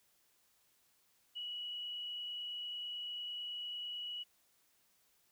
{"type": "tone with frequency modulation", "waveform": "sine", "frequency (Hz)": 2929, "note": "F#7", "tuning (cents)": -18, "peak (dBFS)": -40, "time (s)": [1.35, 4.24], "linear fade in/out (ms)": 20, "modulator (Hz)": 29, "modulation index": 0.87, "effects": ["white hiss -73 dBFS RMS until 5.31 s"]}